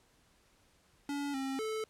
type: tone with pitch steps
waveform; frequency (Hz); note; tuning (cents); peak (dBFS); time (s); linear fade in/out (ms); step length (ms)
square; 284.8 / 268.4 / 436.8; C#4 / C4 / A4; +47 / +44 / -13; -35; 1.09-1.84; 2; 250
effects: pink hiss -68 dBFS RMS until 1.89 s + low-pass 11000 Hz 12 dB/octave